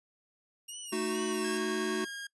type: tone with vibrato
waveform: 5% pulse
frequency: 2803 Hz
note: F7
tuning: 6 cents sharp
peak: -31 dBFS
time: 0.68-1.58 s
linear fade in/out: 10 ms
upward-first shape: sine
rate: 2.2 Hz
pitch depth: 100 cents each way
type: chord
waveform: square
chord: D# diminished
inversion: second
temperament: equal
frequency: 220 / 311.1 / 370 Hz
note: A3 / D#4 / F#4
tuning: 0 / 0 / 0 cents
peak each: -37 / -38 / -33 dBFS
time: 0.92-2.05 s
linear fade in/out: 10 ms
type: tone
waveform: sawtooth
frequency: 1624 Hz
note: G#6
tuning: 39 cents flat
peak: -35 dBFS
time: 1.44-2.27 s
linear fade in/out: 5 ms
effects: noise-tail reverb RT60 0.1 s tail -22 dB re dry + resampled to 24000 Hz